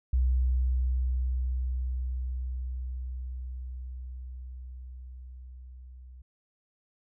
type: tone with level ramp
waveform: sine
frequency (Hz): 63.1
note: B1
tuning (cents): +38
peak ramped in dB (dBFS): -21 to -45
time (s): 0.13-6.22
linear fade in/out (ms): 5
effects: none